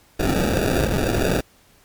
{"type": "noise with sample-and-hold", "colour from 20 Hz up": "blue", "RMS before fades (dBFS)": -20, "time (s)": [0.19, 1.41], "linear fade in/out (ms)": 10, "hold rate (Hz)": 1050, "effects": ["pink hiss -55 dBFS RMS until 1.84 s", "MP3 96 kbps"]}